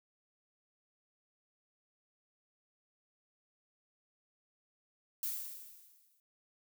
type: noise with exponential decay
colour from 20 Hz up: violet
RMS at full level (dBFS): -35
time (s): 5.23-6.2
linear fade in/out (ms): 1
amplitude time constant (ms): 210
effects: none